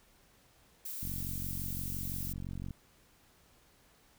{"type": "noise", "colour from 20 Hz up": "violet", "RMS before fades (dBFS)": -41, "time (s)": [0.85, 2.33], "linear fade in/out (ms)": 5}
{"type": "click train", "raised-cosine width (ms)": 5, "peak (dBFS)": -29, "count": 78, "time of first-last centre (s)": [1.03, 2.708], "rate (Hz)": 45.9}
{"effects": ["pink hiss -65 dBFS RMS until 4.18 s"]}